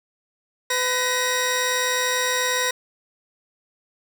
15% pulse tone pair together, 503 / 1893.1 Hz, B4 / A#6, +32 / +26 cents, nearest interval octave + major seventh, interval 2294 cents, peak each -17 dBFS, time 0.7-2.71 s, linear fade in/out 5 ms, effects 8-bit

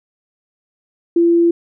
sine tone, 340 Hz, F4, 46 cents flat, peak -9 dBFS, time 1.16-1.51 s, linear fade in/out 5 ms, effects none

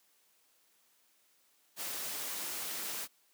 white noise, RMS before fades -39 dBFS, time 1.76-3.08 s, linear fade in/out 50 ms, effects white hiss -70 dBFS RMS until 3.33 s + high-pass 200 Hz 12 dB/octave

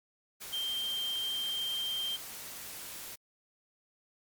sine tone in noise, 3159 Hz, G7, 13 cents sharp, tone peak -32 dBFS, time 0.52-2.17 s, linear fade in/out 20 ms, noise white, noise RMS -44 dBFS, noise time 0.4-3.16 s, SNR +9 dB, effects Opus 48 kbps

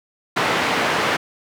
white band-pass noise, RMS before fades -20 dBFS, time 0.36-1.17 s, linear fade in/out 10 ms, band 160 to 1900 Hz, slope 12 dB/octave, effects none

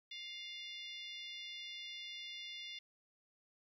harmonic tone, 703 Hz, F5, 11 cents sharp, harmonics 3 / 4 / 5 / 6 / 7 / 8, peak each -51 / -52 / -48 / -60 / -57 / -62 dBFS, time 0.11-2.79 s, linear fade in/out 5 ms, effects 13-bit

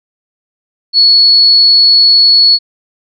sine tone, 4389 Hz, C#8, 18 cents flat, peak -3 dBFS, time 0.93-2.59 s, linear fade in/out 50 ms, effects none

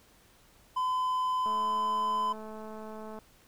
triangle tone, 1016 Hz, B5, 49 cents sharp, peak -25 dBFS, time 0.76-2.33 s, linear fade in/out 10 ms
click train, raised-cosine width 1 ms, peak -31 dBFS, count 376, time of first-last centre 1.46-3.188 s, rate 217 Hz
effects pink hiss -61 dBFS RMS until 3.47 s

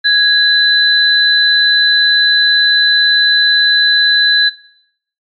sine tone pair together, 1661.2 / 4011 Hz, G#6 / B7, 0 / +26 cents, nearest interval octave + minor third, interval 1526 cents, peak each -10 dBFS, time 0.04-4.5 s, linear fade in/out 20 ms, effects noise-tail reverb RT60 0.7 s tail -19 dB re dry + MP3 48 kbps

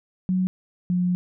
sine tone pair in turn, 185 / 179.22 Hz, F#3 / F3, 0 / +45 cents, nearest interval minor second, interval 55 cents, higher first, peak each -19 dBFS, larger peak neither, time 0.29-0.47 / 0.9-1.15 s, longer second, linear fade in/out 0 ms, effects none

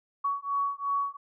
sine beating tone pair, 1122 / 1124.8 Hz, C#6 / C#6, +21 / +25 cents, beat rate 2.8 Hz, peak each -30 dBFS, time 0.24-1.17 s, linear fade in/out 10 ms, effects none

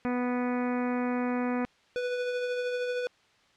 harmonic tone, 246.9 Hz, B3, in tune, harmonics 1 / 2 / 3 / 4 / 5 / 6 / 7 / 8 / 9 / 10, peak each -28 / -34 / -38 / -40 / -42 / -44 / -45 / -46 / -47 / -48 dBFS, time 0.05-1.65 s, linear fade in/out 0 ms
square tone with tremolo, 493.9 Hz, B4, in tune, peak -28 dBFS, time 1.96-3.07 s, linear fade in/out 0 ms, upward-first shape triangle, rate 13 Hz, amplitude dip 35%
effects white hiss -63 dBFS RMS until 3.56 s + low-pass 4000 Hz 12 dB/octave

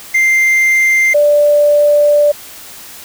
triangle / sine tone pair in turn, 2093 / 587.3 Hz, C7 / D5, 0 / 0 cents, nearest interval octave + minor seventh, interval 2200 cents, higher first, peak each -6 dBFS, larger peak neither, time 0.14-1.14 / 1.14-2.32 s, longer second, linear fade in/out 10 ms, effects white hiss -33 dBFS RMS until 3.04 s

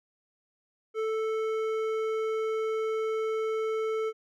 sine tone with hard clipping, 440 Hz, A4, in tune, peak -29 dBFS, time 0.94-4.13 s, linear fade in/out 50 ms, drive 10 dB, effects none

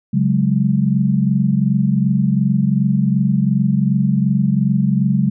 sine chord, C# suspended fourth, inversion none, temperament equal, 138.59 / 185 / 207.7 Hz, C#3 / F#3 / G#3, 0 / 0 / 0 cents, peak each -17 dBFS, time 0.13-5.3 s, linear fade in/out 10 ms, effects none

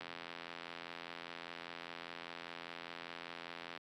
click train, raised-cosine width 0.3 ms, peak -28 dBFS, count 321, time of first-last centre 0.01-3.775 s, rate 85 Hz, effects high-pass 200 Hz 12 dB/octave + AAC 64 kbps

